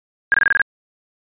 sine tone bursts, 1621 Hz, G#6, 42 cents flat, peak -10 dBFS, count 7, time 0.32-0.617 s, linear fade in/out 0 ms, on 21 ms, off 25 ms, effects resampled to 8000 Hz

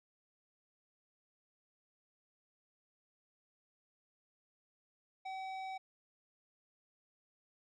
square tone with low-pass filter, 762 Hz, G5, 49 cents flat, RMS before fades -43 dBFS, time 5.25-5.78 s, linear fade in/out 10 ms, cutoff 3500 Hz, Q 0.79, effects none

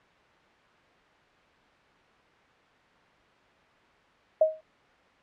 sine tone with exponential decay, 630 Hz, D#5, 21 cents sharp, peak -14 dBFS, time 4.41-4.61 s, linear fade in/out 5 ms, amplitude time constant 43 ms, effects white hiss -59 dBFS RMS until 5.22 s + low-pass 2000 Hz 12 dB/octave

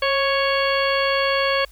harmonic tone with a mistuned harmonic, 555 Hz, C#5, 2 cents sharp, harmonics 1 / 2 / 3 / 4 / 5 / 6 / 8, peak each -21 / -24 / -26 / -27 / -28 / -29 / -30 dBFS, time 0.02-1.65 s, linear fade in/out 5 ms, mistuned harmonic 1, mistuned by -34 cents, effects added 50 Hz sine -45 dBFS peak until 1.71 s + white hiss -54 dBFS RMS until 1.71 s

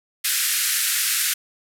white band-pass noise, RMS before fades -22 dBFS, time 0.24-1.34 s, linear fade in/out 10 ms, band 1400 to 14000 Hz, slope 48 dB/octave, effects none

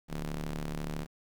sawtooth ring-modulated tone, 74 Hz, D2, 14 cents sharp, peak -27 dBFS, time 0.08-1.07 s, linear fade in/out 50 ms, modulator 90.1 Hz, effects 10-bit

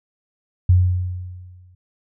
sine tone with exponential decay, 90.5 Hz, F#2, 38 cents flat, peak -8 dBFS, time 0.69-1.75 s, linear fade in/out 5 ms, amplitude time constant 230 ms, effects none

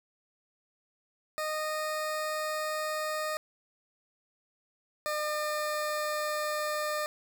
20% pulse tone pair in turn, 617 / 604.3 Hz, D#5 / D5, -15 / +49 cents, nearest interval unison, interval 36 cents, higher first, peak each -26 / -25 dBFS, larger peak second, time 1.38-3.37 / 5.06-7.06 s, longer second, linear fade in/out 0 ms, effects none

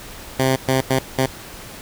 10% pulse tone bursts at uneven times, 131.7 Hz, C3, 12 cents sharp, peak -7 dBFS, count 4, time 0.39-0.56 / 0.68-0.81 / 0.9-0.99 / 1.18-1.26 s, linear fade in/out 5 ms, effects pink hiss -37 dBFS RMS until 1.81 s

